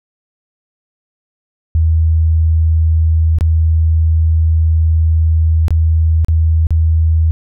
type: tone with dropouts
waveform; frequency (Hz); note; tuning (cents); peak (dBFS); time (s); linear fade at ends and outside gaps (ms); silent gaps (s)
sine; 80.4; E2; -43; -8; 1.75-7.31; 0; 3.386-3.409 / 5.682-5.706 / 6.247-6.284 / 6.669-6.706
effects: none